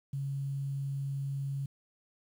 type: tone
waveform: sine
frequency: 138.3 Hz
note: C#3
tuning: 4 cents flat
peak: -32 dBFS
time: 0.13-1.66 s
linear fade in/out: 5 ms
effects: 10-bit